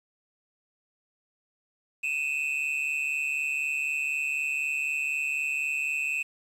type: tone pair together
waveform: triangle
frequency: 2515 / 2659 Hz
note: D#7 / E7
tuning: +18 / +14 cents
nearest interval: minor second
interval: 96 cents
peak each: -28 dBFS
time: 2.03-6.23 s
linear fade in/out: 10 ms
effects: resampled to 32000 Hz + 9-bit